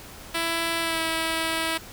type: tone with pitch glide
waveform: 5% pulse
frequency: 332.2 to 325.2 Hz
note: E4 to E4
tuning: +13 to -23 cents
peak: -13 dBFS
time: 0.34-1.78 s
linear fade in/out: 10 ms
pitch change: -36 cents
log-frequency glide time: 0.81-1.01 s
effects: pink hiss -43 dBFS RMS until 1.92 s